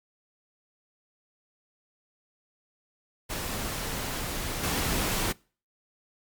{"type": "noise with level steps", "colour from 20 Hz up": "pink", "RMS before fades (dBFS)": [-33, -28], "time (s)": [3.29, 5.33], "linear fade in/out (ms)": 20, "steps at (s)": 4.63, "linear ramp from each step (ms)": 10, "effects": ["noise-tail reverb RT60 0.4 s tail -25 dB re dry", "Opus 48 kbps"]}